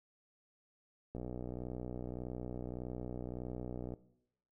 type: click train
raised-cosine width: 2 ms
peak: -29 dBFS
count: 173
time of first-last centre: 1.15-3.938 s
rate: 61.7 Hz
effects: noise-tail reverb RT60 0.8 s tail -18 dB re dry